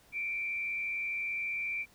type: tone with frequency modulation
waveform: sine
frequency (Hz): 2349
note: D7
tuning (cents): 0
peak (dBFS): -32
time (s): 0.12-1.86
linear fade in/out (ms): 50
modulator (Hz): 91.5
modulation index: 0.65
effects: pink hiss -62 dBFS RMS until 1.94 s